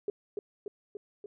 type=tone with echo; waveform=sine; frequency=409.8 Hz; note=G#4; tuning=23 cents flat; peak=-28 dBFS; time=0.08-0.1 s; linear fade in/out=2 ms; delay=290 ms; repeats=4; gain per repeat=-3 dB; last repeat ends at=1.26 s; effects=none